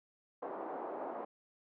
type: band-pass noise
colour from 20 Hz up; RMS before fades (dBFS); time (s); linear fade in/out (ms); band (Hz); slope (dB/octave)
white; -42; 0.42-1.25; 5; 300 to 910; 24
effects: none